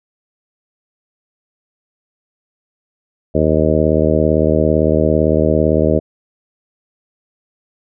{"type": "harmonic tone", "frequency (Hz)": 77.78, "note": "D#2", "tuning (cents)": 0, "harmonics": [1, 2, 3, 4, 5, 6, 7, 8], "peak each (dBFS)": [-19, -19, -19, -19, -19, -19, -19, -19], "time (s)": [3.34, 6], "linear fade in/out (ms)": 20, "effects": []}